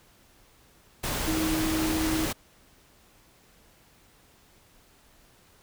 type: tone in noise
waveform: sine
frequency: 317 Hz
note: D#4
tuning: 32 cents sharp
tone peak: -26 dBFS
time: 1.27-2.26 s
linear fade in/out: 10 ms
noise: pink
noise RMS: -30 dBFS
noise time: 1.03-2.33 s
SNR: +1 dB
effects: pink hiss -59 dBFS RMS until 5.62 s